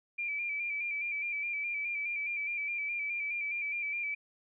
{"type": "tone with vibrato", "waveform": "sine", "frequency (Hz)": 2349, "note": "D7", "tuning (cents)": 0, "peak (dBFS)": -32, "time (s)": [0.18, 4.15], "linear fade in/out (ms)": 10, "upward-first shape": "square", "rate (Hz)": 4.8, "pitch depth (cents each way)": 35, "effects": []}